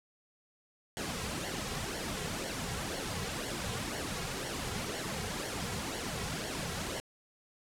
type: noise with flanger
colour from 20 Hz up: pink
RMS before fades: -37 dBFS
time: 0.97-7 s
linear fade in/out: 0 ms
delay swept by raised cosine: 0.79 to 3.39 ms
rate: 2 Hz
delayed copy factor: -0.65
effects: low-pass 10000 Hz 12 dB/octave